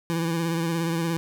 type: tone with vibrato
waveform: 25% pulse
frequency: 166.3 Hz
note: E3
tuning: 16 cents sharp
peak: -20 dBFS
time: 0.1-1.17 s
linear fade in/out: 0 ms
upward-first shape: sine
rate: 17 Hz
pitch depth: 38 cents each way
effects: none